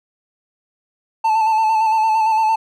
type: tone with vibrato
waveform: triangle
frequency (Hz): 880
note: A5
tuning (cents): 0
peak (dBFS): -11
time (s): 1.24-2.56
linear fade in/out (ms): 10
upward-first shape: square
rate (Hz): 8.8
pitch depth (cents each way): 28
effects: none